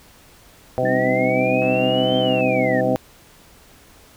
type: harmonic tone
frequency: 127.5 Hz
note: C3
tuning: 44 cents flat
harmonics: 1 / 2 / 3 / 4 / 5 / 6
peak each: -27 / -29 / -30 / -21 / -22 / -26 dBFS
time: 0.78-2.96 s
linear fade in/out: 0 ms
type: chord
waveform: sine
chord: C minor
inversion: second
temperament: equal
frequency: 196 / 261.6 / 311.1 Hz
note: G3 / C4 / Eb4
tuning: 0 / 0 / 0 cents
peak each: -27 / -25 / -27 dBFS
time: 0.83-2.96 s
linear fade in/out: 2 ms
type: linear two-way sweep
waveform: sine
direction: up then down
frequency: 1760 to 3136 to 1760 Hz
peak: -24 dBFS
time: 0.85-2.81 s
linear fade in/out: 5 ms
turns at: 2.18 s
type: click train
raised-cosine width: 0.5 ms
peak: -25 dBFS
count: 116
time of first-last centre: 1.62-2.408 s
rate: 146 Hz
effects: pink hiss -49 dBFS RMS until 4.16 s